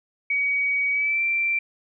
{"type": "tone with pitch glide", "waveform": "sine", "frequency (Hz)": [2260, 2351], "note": ["C#7", "D7"], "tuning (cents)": [33, 1], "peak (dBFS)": -20, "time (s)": [0.3, 1.59], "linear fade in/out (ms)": 5, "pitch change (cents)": 68, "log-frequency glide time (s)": [0.91, 1.22], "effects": []}